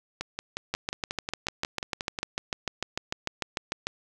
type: two click trains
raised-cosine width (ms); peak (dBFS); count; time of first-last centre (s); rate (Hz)
0.2; -14 / -11; 12 / 22; 0.21-2.188 / 0.74-3.87; 5.56 / 6.71
effects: none